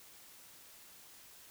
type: silence
effects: white hiss -57 dBFS RMS until 1.5 s